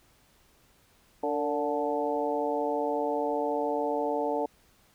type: harmonic tone with a mistuned harmonic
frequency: 145.6 Hz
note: D3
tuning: 15 cents flat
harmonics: 2 / 3 / 4 / 5 / 6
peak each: -34 / -31 / -32 / -34 / -33 dBFS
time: 1.23-4.46 s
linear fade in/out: 5 ms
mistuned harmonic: 3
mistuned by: +57 cents
effects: pink hiss -63 dBFS RMS until 4.94 s